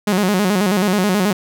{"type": "tone with vibrato", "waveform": "sawtooth", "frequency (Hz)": 195.3, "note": "G3", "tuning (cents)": -6, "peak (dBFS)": -10, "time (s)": [0.07, 1.33], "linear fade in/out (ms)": 5, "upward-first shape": "square", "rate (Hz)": 9.3, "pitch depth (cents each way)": 110, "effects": []}